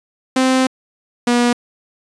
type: tone pair in turn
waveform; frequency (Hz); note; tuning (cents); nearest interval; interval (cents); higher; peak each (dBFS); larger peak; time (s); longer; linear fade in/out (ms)
sawtooth; 259.9 / 241.3; C4 / B3; -11 / -40; minor second; 129; first; -8; neither; 0.36-0.67 / 1.27-1.53; first; 5
effects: resampled to 22050 Hz